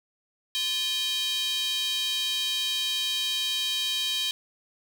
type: tone with high-pass filter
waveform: square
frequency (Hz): 349.2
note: F4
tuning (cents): 0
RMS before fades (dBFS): -28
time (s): 0.55-4.31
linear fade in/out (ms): 0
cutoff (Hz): 3400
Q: 5.7
effects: none